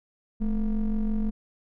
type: ring-modulated tone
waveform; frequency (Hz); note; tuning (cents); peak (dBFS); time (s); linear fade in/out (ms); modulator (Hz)
triangle; 118.6; A#2; +30; -18; 0.4-1.31; 20; 95.6
effects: none